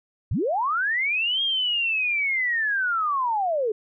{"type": "linear two-way sweep", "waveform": "sine", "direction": "up then down", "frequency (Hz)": [61.74, 3260, 407.4], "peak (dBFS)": -21, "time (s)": [0.31, 3.72], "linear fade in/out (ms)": 5, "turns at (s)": 1.42, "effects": []}